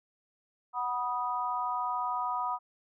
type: chord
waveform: sine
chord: B major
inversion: second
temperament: equal with one note detuned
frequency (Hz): 740 / 978.1 / 1244.5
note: F#5 / B5 / D#6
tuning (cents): 0 / -17 / 0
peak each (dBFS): -36 / -32 / -34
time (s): 0.73-2.59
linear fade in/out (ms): 50
effects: none